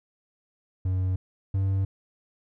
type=tone pair in turn; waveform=triangle; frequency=93 / 96.68 Hz; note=F#2 / G2; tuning=+9 / -23 cents; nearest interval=minor second; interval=68 cents; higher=second; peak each=-21 / -20 dBFS; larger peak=second; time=0.85-1.16 / 1.54-1.85 s; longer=neither; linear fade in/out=5 ms; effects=none